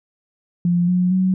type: tone with pitch steps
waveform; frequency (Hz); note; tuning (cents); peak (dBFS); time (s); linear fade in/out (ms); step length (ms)
sine; 174.61 / 180.45 / 186.49; F3 / F#3 / F#3; 0 / -43 / +14; -14; 0.65-1.34; 2; 230
effects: none